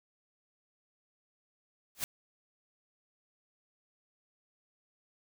white noise with exponential growth, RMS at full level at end -29 dBFS, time 1.95-2.04 s, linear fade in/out 0 ms, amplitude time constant 19 ms, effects none

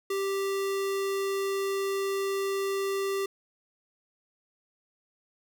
square tone, 392 Hz, G4, in tune, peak -28 dBFS, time 0.1-3.26 s, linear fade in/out 5 ms, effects none

